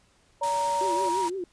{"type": "tone with pitch glide", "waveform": "sine", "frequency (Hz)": [932.3, 949.1], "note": ["A#5", "A#5"], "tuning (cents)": [0, 31], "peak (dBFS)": -24, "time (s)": [0.41, 1.29], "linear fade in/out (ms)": 20, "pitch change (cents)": 31, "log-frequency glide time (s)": [0.85, 0.92]}
{"type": "tone", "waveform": "sine", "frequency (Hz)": 571, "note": "D5", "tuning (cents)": -49, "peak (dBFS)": -31, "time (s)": [0.41, 1.09], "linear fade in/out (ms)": 5}
{"type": "noise", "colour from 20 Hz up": "white", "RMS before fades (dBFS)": -37, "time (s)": [0.43, 1.3], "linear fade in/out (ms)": 5}
{"type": "tone with vibrato", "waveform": "sine", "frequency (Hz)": 363.9, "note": "F#4", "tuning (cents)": -29, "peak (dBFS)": -29, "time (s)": [0.81, 1.44], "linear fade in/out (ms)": 2, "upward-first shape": "triangle", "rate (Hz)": 5.9, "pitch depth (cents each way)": 150}
{"effects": ["pink hiss -63 dBFS RMS until 1.52 s", "resampled to 22050 Hz"]}